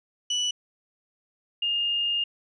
35% pulse / sine tone pair in turn, 2960 / 2828 Hz, F#7 / F7, 0 / +21 cents, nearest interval minor second, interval 79 cents, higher first, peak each -22 / -23 dBFS, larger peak first, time 0.3-0.51 / 1.62-2.24 s, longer second, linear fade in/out 5 ms, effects resampled to 22050 Hz

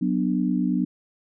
sine chord, B minor, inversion second, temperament just, 185.21 / 246.9 / 296.3 Hz, F#3 / B3 / D4, +2 / 0 / +15 cents, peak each -24 / -24 / -26 dBFS, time 0.01-0.85 s, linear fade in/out 10 ms, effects none

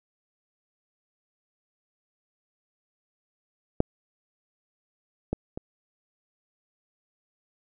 clicks, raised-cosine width 2 ms, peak -6 / -13 / -20 dBFS, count 3, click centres 3.804 / 5.33 / 5.575 s, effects none

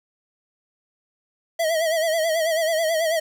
square tone with vibrato, 647 Hz, E5, 32 cents flat, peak -20 dBFS, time 1.59-3.2 s, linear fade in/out 10 ms, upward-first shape sine, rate 9.2 Hz, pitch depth 73 cents each way, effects 8-bit

